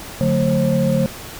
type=tone cluster; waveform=sine; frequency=145.3 / 181.6 / 222 / 534 Hz; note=D3 / F#3 / A3 / C5; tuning=-18 / -32 / +16 / +35 cents; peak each=-19 dBFS; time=0.21-1.06 s; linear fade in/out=0 ms; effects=tanh soft clip ceiling -6 dBFS + pink hiss -34 dBFS RMS until 1.39 s